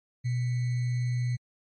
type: tone with sample-and-hold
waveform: sine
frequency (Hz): 122.8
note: B2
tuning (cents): -9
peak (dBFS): -25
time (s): 0.24-1.37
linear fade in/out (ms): 20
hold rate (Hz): 2100
effects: MP3 32 kbps